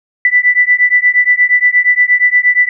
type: beating tone pair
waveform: sine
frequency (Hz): 1975.5 / 1984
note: B6 / B6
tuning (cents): 0 / +7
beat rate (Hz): 8.5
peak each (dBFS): -10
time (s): 0.25-2.69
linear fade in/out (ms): 2
effects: none